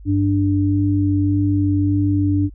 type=tone pair together; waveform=sine; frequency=97.33 / 293.7 Hz; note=G2 / D4; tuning=-12 / 0 cents; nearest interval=octave + perfect fifth; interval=1912 cents; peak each=-17 dBFS; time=0.05-2.5 s; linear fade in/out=50 ms; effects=added 50 Hz sine -36 dBFS peak until 2.54 s